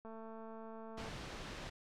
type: click train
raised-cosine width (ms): 1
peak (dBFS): -38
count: 232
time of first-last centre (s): 0.05-1.086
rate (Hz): 223
type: noise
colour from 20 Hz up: pink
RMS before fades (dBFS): -46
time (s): 0.97-1.7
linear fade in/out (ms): 10
effects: low-pass 5000 Hz 12 dB/octave